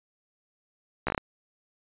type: slowing click train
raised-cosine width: 0.5 ms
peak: -12 dBFS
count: 6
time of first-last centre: 1.07-1.178 s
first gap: 14 ms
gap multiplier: 1.22
effects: resampled to 8000 Hz